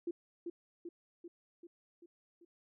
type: tone with echo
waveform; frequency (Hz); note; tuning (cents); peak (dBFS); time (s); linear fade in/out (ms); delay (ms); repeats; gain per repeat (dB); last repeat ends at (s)
sine; 343.5; F4; -29; -34; 0.07-0.11; 5; 390; 6; -4; 2.45
effects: none